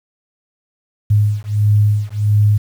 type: beating tone pair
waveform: sine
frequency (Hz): 103.83 / 105.33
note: G#2 / G#2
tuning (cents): 0 / +25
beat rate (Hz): 1.5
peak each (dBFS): -14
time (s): 1.1-2.58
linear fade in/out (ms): 10
effects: 7-bit